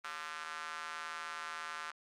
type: tone with high-pass filter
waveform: square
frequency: 79.7 Hz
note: D#2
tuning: 42 cents sharp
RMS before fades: -43 dBFS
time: 0.04-1.91 s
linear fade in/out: 5 ms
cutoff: 1300 Hz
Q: 2.8
effects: low-pass 8000 Hz 12 dB/octave + Opus 32 kbps